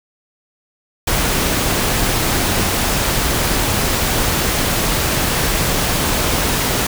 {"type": "noise", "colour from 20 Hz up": "pink", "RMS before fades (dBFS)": -17, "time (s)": [1.07, 6.87], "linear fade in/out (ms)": 5, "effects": []}